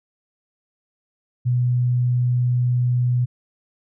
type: tone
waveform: sine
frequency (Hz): 123.47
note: B2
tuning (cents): 0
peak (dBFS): -16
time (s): 1.45-3.26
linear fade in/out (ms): 20
effects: none